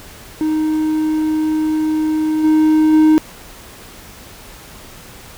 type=tone with level steps; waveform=triangle; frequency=311.1 Hz; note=D#4; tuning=in tune; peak=-12 / -7 / -5 dBFS; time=0.41-3.18 s; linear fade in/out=0 ms; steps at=2.43 / 2.92 s; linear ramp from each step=20 ms; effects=pink hiss -38 dBFS RMS until 5.37 s